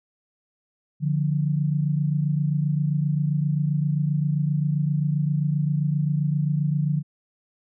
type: tone pair together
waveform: sine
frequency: 147.02 / 174.61 Hz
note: D3 / F3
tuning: +2 / 0 cents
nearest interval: minor third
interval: 298 cents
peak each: -21 / -26 dBFS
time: 1-7.03 s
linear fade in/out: 50 ms
effects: none